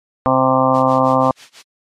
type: harmonic tone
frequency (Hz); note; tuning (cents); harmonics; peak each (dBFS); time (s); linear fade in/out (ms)
130.81; C3; 0; 1 / 2 / 4 / 5 / 6 / 7 / 8 / 9; -23 / -18 / -17 / -20 / -19 / -21 / -18 / -20; 0.26-1.31; 0
type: noise with tremolo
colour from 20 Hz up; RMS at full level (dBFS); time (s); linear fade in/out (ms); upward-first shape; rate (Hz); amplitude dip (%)
blue; -28; 0.73-1.63; 20; sine; 6.1; 95
effects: low-pass 4000 Hz 12 dB/octave + MP3 64 kbps